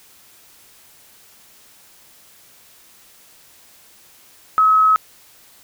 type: tone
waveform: sine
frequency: 1282 Hz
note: E6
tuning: 49 cents flat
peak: -10 dBFS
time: 4.58-4.96 s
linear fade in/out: 0 ms
effects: white hiss -49 dBFS RMS until 5.63 s